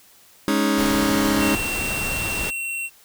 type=chord; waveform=sawtooth; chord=Ab suspended fourth; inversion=none; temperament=just; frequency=207.7 / 276.9 / 311.5 Hz; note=Ab3 / Db4 / Eb4; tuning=0 / -2 / +2 cents; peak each=-18 dBFS; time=0.48-1.55 s; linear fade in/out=0 ms
type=noise; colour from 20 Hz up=pink; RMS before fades=-28 dBFS; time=0.77-2.51 s; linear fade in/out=20 ms
type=tone; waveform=square; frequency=2724 Hz; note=F7; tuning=44 cents flat; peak=-26 dBFS; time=1.38-2.9 s; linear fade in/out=50 ms
effects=white hiss -52 dBFS RMS until 3.04 s